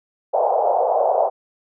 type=band-pass noise; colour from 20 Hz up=white; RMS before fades=-18 dBFS; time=0.33-1.3 s; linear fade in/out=20 ms; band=510 to 810 Hz; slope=48 dB/octave; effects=none